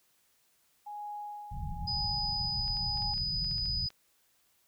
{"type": "tone with tremolo", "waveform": "sine", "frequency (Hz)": 830.6, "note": "G#5", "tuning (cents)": 0, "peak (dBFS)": -37, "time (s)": [0.86, 3.14], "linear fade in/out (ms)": 10, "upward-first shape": "sine", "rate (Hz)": 0.97, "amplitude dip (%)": 60}
{"type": "low-pass noise", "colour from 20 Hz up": "pink", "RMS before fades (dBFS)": -38, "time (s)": [1.51, 3.87], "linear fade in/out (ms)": 10, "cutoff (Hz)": 180, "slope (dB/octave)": 48}
{"type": "tone", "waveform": "sine", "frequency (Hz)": 4978, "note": "D#8", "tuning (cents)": 0, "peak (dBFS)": -31, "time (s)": [1.87, 3.89], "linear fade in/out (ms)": 10}
{"type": "clicks", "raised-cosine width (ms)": 0.2, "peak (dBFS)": -35, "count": 11, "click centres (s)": [2.679, 2.769, 2.974, 3.022, 3.138, 3.178, 3.445, 3.513, 3.582, 3.657, 3.904]}
{"effects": ["white hiss -70 dBFS RMS until 4.67 s"]}